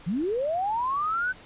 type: linear sweep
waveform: sine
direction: up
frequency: 148.6 to 1536 Hz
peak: -24 dBFS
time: 0.06-1.33 s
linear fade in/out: 20 ms
effects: pink hiss -49 dBFS RMS until 1.45 s + resampled to 8000 Hz